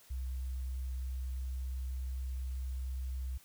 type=tone; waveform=sine; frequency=64.3 Hz; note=C2; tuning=30 cents flat; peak=-35 dBFS; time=0.1-3.38 s; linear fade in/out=10 ms; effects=white hiss -61 dBFS RMS until 3.44 s